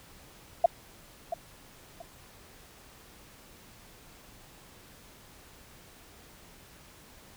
sine tone with echo, 680 Hz, F5, 46 cents flat, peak -15 dBFS, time 0.64-0.66 s, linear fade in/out 5 ms, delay 680 ms, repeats 2, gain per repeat -12 dB, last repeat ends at 2.02 s, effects pink hiss -54 dBFS RMS until 7.36 s

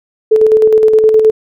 sine tone with tremolo, 436.1 Hz, A4, 15 cents flat, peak -3 dBFS, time 0.31-1.31 s, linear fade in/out 10 ms, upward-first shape square, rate 9.6 Hz, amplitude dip 40%, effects none

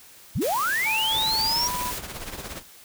sine linear sweep, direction up, 58.27 to 5720 Hz, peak -22 dBFS, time 0.35-1.68 s, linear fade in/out 10 ms
white noise, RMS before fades -33 dBFS, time 0.41-1.99 s, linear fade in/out 10 ms
sine tone with pitch glide, 880 to 987.8 Hz, A5 to B5, 0 to 0 cents, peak -28 dBFS, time 0.85-1.92 s, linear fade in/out 20 ms, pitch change +200 cents, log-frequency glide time 1.45-1.69 s
pink noise with tremolo, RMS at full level -33 dBFS, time 1.09-2.63 s, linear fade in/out 50 ms, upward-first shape triangle, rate 17 Hz, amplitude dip 70%
effects white hiss -49 dBFS RMS until 2.84 s

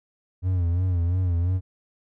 triangle tone with vibrato, 88.8 Hz, F2, 29 cents sharp, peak -18 dBFS, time 0.42-1.61 s, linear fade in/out 50 ms, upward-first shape sine, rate 2.9 Hz, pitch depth 84 cents each way, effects none

